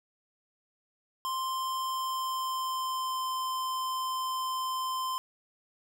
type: tone with pitch glide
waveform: square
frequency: 1046.5 to 1036.9 Hz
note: C6 to C6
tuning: 0 to -16 cents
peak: -31 dBFS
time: 1.25-5.18 s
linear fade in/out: 0 ms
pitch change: -16 cents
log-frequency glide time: 1.79-3.27 s
effects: none